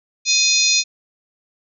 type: harmonic tone with a mistuned harmonic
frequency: 834 Hz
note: G#5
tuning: 7 cents sharp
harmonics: 3 / 4 / 5 / 6 / 7 / 8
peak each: -20 / -22 / -19 / -22 / -21 / -20 dBFS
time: 0.25-0.84 s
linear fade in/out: 50 ms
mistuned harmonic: 4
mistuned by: +120 cents
effects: none